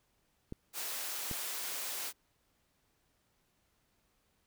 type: clicks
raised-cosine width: 3 ms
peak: -27 dBFS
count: 2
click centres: 0.524 / 1.313 s
type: high-pass noise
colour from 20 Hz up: white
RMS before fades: -39 dBFS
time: 0.73-2.13 s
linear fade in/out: 50 ms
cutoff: 390 Hz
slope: 12 dB/octave
effects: pink hiss -75 dBFS RMS until 4.46 s